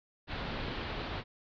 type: low-pass noise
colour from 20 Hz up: pink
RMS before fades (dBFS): -38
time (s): 0.27-1.24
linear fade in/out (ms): 50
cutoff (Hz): 4300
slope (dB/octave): 48
effects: none